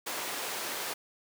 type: high-pass noise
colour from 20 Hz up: pink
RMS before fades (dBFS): -36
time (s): 0.06-0.94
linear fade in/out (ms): 10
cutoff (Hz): 460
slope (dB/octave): 12
effects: none